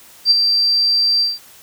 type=tone with ADSR envelope; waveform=sine; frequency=4699 Hz; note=D8; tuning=in tune; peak=-6 dBFS; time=0.25-1.39 s; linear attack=58 ms; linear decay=21 ms; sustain=-6 dB; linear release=180 ms; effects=white hiss -44 dBFS RMS until 1.62 s